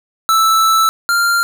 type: tone pair in turn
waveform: square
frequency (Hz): 1318.5 / 1391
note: E6 / F6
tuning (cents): 0 / -7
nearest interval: minor second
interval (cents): 93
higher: second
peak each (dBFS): -10 / -12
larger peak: first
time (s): 0.29-0.89 / 1.09-1.43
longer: first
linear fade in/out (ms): 0
effects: 7-bit